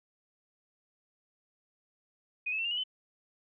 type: tone with pitch steps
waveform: sine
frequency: 2489 / 2590 / 2696 / 2805 / 2919 / 3038 Hz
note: D#7 / E7 / E7 / F7 / F#7 / F#7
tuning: 0 / -31 / +38 / +7 / -24 / +45 cents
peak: -30 dBFS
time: 2.46-2.838 s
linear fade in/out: 10 ms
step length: 63 ms
effects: none